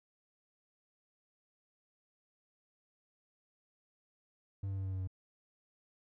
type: tone with pitch steps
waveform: triangle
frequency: 98 / 97.04 / 96.09 / 95.16 / 94.23 / 93.3 Hz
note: G2 / G2 / G2 / F#2 / F#2 / F#2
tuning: 0 / -17 / -34 / +49 / +32 / +15 cents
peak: -33 dBFS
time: 4.63-5.074 s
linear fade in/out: 5 ms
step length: 74 ms
effects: none